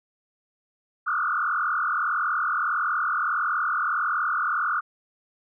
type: tone with frequency modulation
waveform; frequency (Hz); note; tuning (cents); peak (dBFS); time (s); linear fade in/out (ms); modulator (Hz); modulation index
sine; 1318.5; E6; 0; -22; 1.06-4.81; 20; 41.6; 3.8
effects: none